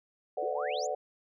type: chord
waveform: sine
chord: B minor seventh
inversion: third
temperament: equal with one note detuned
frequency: 440 / 505.1 / 587.3 / 740 Hz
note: A4 / B4 / D5 / F#5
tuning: 0 / +39 / 0 / 0 cents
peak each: -38 / -36 / -35 / -35 dBFS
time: 0.37-0.95 s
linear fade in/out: 5 ms
type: exponential sweep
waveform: sine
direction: up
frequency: 314 to 7459 Hz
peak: -38 dBFS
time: 0.42-0.87 s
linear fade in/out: 10 ms
effects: none